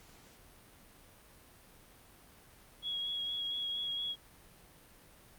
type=tone with vibrato; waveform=sine; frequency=3322 Hz; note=G#7; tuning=in tune; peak=-34 dBFS; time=2.82-4.16 s; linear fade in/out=50 ms; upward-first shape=sine; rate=4.3 Hz; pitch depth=17 cents each way; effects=pink hiss -59 dBFS RMS until 5.38 s + Opus 48 kbps